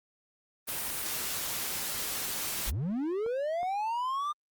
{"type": "noise", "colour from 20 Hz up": "white", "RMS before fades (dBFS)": -34, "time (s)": [0.67, 2.71], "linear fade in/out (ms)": 20}
{"type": "clicks", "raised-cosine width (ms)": 1, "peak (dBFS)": -31, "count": 3, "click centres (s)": [2.603, 3.263, 3.631]}
{"type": "linear sweep", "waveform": "triangle", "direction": "up", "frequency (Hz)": [31.24, 1212], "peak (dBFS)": -27, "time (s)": [2.66, 4.33], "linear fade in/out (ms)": 20}
{"effects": ["Opus 32 kbps"]}